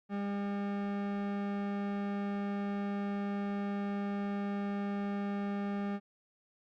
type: tone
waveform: 40% pulse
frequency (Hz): 201.3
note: G3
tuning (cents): +46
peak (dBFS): -32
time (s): 0.09-6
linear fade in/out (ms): 50
effects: low-pass 2000 Hz 12 dB/octave + Opus 48 kbps